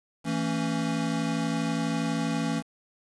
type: chord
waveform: square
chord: A major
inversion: second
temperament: equal with one note detuned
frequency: 164.81 / 225 / 277.2 Hz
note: E3 / A3 / C#4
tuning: 0 / +39 / 0 cents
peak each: -31 dBFS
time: 0.24-2.63 s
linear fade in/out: 50 ms
effects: resampled to 22050 Hz + 8-bit